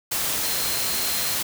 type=tone in noise; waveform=sine; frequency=4151 Hz; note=C8; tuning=15 cents flat; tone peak=-32 dBFS; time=0.43-1.35 s; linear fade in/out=10 ms; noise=white; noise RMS=-25 dBFS; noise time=0.11-1.43 s; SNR=-10 dB; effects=none